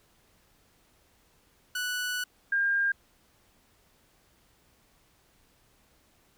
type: tone pair in turn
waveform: sawtooth / sine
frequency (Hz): 1480 / 1606.5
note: F#6 / G6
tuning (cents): 0 / +42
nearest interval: minor second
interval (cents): 142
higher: second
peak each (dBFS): -26 / -23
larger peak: second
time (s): 1.75-2.24 / 2.52-2.92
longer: first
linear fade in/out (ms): 5
effects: pink hiss -65 dBFS RMS until 6.37 s